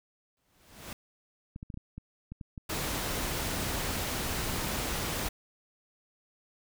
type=noise with exponential growth; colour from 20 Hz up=pink; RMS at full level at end=-40 dBFS; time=0.37-0.93 s; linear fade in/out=2 ms; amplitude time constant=120 ms
type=clicks; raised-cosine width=5 ms; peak=-28 dBFS; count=9; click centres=1.561 / 1.629 / 1.702 / 1.742 / 1.774 / 1.98 / 2.32 / 2.412 / 2.578 s
type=noise; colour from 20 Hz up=pink; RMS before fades=-33 dBFS; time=2.69-5.29 s; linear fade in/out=10 ms
effects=none